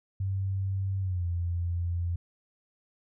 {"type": "tone with pitch glide", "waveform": "sine", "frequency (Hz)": [96.5, 86.47], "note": ["G2", "F2"], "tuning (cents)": [-27, -17], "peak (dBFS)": -27, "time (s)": [0.2, 2.16], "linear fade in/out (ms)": 5, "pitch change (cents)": -190, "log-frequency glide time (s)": [1, 1.26], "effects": []}